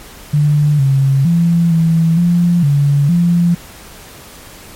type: tone with pitch steps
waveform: sine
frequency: 147.9 / 136.1 / 169.3 / 164 / 173.4 / 142.7 / 172.4 Hz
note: D3 / C#3 / E3 / E3 / F3 / D3 / F3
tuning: +13 / -31 / +46 / -9 / -12 / -49 / -22 cents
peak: -8 dBFS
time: 0.33-3.55 s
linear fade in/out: 10 ms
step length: 460 ms
effects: pink hiss -36 dBFS RMS until 4.75 s + MP3 64 kbps